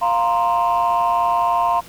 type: chord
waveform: sine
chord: F suspended fourth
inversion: none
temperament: just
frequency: 698.5 / 931.3 / 1047.7 Hz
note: F5 / Bb5 / C6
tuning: 0 / -2 / +2 cents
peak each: -18 dBFS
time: 0.01-1.81 s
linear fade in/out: 20 ms
effects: tanh soft clip ceiling -10 dBFS + pink hiss -42 dBFS RMS until 1.88 s